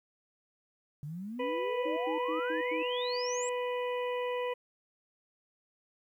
sine exponential sweep, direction up, 140.1 to 7902 Hz, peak -37 dBFS, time 1.03-3.49 s, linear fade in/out 0 ms
harmonic tone, 493.9 Hz, B4, in tune, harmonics 1 / 2 / 4 / 5 / 6, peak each -32 / -38 / -44 / -46 / -48 dBFS, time 1.39-4.54 s, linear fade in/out 10 ms
sine tone bursts, 316.1 Hz, D#4, 27 cents sharp, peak -35 dBFS, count 5, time 1.85-2.83 s, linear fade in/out 10 ms, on 120 ms, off 95 ms
effects 11-bit

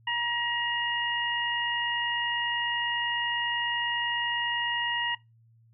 harmonic tone, 950 Hz, A#5, 33 cents sharp, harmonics 1 / 2 / 3, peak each -31 / -31 / -31 dBFS, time 0.07-5.15 s, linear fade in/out 5 ms, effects noise-tail reverb RT60 0.2 s tail -20 dB re dry + added 114 Hz sine -57 dBFS peak until 5.73 s

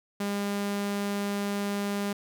sawtooth tone, 202.1 Hz, G#3, 47 cents flat, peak -24 dBFS, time 0.2-2.13 s, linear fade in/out 5 ms, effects none

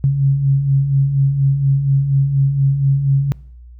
sine beating tone pair, 134.3 / 138.5 Hz, C3 / C#3, +46 / -1 cents, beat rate 4.2 Hz, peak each -21 / -12 dBFS, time 0.04-3.32 s, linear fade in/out 0 ms, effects noise-tail reverb RT60 0.7 s tail -25 dB re dry + added 60 Hz sine -36 dBFS peak until 3.79 s

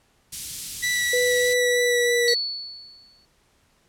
white band-stop noise, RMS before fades -31 dBFS, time 0.32-1.54 s, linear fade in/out 10 ms, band 170 to 3800 Hz, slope 12 dB/octave
sawtooth tone with vibrato, 1959 Hz, B6, 15 cents flat, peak -18 dBFS, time 0.82-2.35 s, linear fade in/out 20 ms, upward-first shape sine, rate 3.2 Hz, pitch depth 12 cents each way
sine tone with pitch glide, 493.9 to 476.2 Hz, B4 to A#4, 0 to +37 cents, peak -20 dBFS, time 1.13-2.34 s, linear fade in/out 5 ms, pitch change -63 cents, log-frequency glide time 1.58-2.2 s
sine tone with exponential decay, 4435 Hz, C#8, in tune, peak -18 dBFS, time 2.28-3.25 s, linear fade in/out 0 ms, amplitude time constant 210 ms
effects pink hiss -63 dBFS RMS until 3.88 s + low-pass 11000 Hz 12 dB/octave

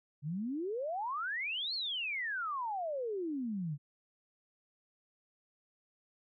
sine exponential two-way sweep, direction up then down, 137.2 to 4435 to 137.2 Hz, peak -34 dBFS, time 0.22-3.78 s, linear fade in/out 50 ms, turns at 1.74 s, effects none

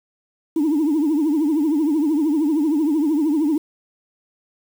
sine tone with vibrato, 304.1 Hz, D#4, 40 cents flat, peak -14 dBFS, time 0.56-3.58 s, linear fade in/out 5 ms, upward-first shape triangle, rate 13 Hz, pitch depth 170 cents each way, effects tanh soft clip ceiling -13 dBFS + 7-bit

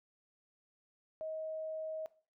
sine tone, 632 Hz, D#5, 27 cents sharp, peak -38 dBFS, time 1.21-2.06 s, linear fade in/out 0 ms, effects noise-tail reverb RT60 0.4 s tail -18 dB re dry

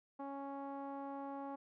sawtooth tone with low-pass filter, 277.2 Hz, C#4, in tune, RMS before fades -45 dBFS, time 0.19-1.56 s, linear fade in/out 10 ms, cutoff 940 Hz, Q 3.5, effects none

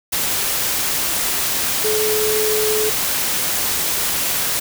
sine tone in noise, 429.3 Hz, A4, 43 cents flat, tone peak -18 dBFS, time 1.84-2.9 s, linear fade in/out 10 ms, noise white, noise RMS -20 dBFS, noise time 0.12-4.6 s, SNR -1 dB, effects none

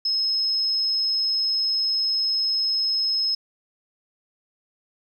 sine tone, 5170 Hz, E8, 34 cents flat, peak -20 dBFS, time 0.05-3.35 s, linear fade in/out 5 ms, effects 9-bit

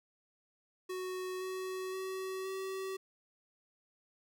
square tone with pitch steps, 370 / 374.1 / 378.2 / 382.4 Hz, F#4 / F#4 / F#4 / G4, 0 / +19 / +38 / -43 cents, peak -38 dBFS, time 0.89-2.97 s, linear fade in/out 10 ms, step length 520 ms, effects none

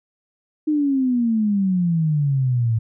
sine exponential sweep, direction down, 310 to 110 Hz, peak -16 dBFS, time 0.67-2.79 s, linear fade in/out 10 ms, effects none

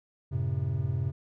triangle chord, F# diminished, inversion none, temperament just, 92.5 / 111 / 133.2 Hz, F#2 / A2 / C3, 0 / +16 / +31 cents, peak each -30 / -31 / -28 dBFS, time 0.31-1.12 s, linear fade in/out 20 ms, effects none

